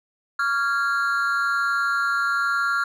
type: tone with amplitude modulation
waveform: triangle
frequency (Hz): 1389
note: F6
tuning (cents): -10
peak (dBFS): -14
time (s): 0.39-2.84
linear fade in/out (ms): 5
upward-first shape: sine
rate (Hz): 259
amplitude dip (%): 90
effects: none